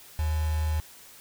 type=tone with quantisation; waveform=sine; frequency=77.78 Hz; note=D#2; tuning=in tune; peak=-24 dBFS; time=0.19-0.8 s; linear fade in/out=0 ms; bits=6; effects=white hiss -50 dBFS RMS until 1.2 s